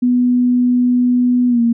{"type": "tone with pitch glide", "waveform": "sine", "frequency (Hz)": [246.9, 233.4], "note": ["B3", "A#3"], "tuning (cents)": [0, 2], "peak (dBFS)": -10, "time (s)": [0.02, 1.73], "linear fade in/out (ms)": 10, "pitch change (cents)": -98, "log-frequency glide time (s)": [1.48, 1.61], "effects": []}